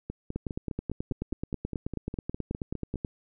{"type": "two click trains", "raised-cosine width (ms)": 3, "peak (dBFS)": [-18, -21], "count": [26, 15], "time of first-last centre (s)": [[0.36, 3.048], [0.1, 2.957]], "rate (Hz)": [9.3, 4.9], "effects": []}